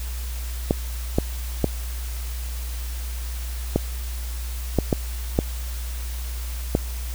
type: clicks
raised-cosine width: 2 ms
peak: -4 dBFS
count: 8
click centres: 0.709 / 1.185 / 1.643 / 3.76 / 4.787 / 4.928 / 5.389 / 6.751 s
effects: added 60 Hz sine -27 dBFS peak until 7.14 s + white hiss -39 dBFS RMS until 7.14 s